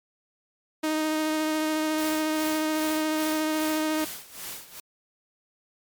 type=tone with vibrato; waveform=sawtooth; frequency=311.1 Hz; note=D#4; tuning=in tune; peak=-20 dBFS; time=0.83-4.05 s; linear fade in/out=10 ms; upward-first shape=sine; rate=14 Hz; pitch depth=12 cents each way
type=noise with tremolo; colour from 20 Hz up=white; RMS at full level=-36 dBFS; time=1.98-4.8 s; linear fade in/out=2 ms; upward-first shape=sine; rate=2.5 Hz; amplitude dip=80%
effects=MP3 96 kbps